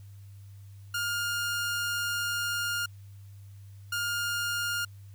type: tone pair in turn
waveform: sawtooth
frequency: 1413 / 1413 Hz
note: F6 / F6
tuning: +20 / +20 cents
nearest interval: unison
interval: 0 cents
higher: neither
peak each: -25 dBFS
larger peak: neither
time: 0.94-2.86 / 3.92-4.85 s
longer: first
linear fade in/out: 5 ms
effects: added 99 Hz sine -45 dBFS peak until 5.14 s + white hiss -65 dBFS RMS until 5.14 s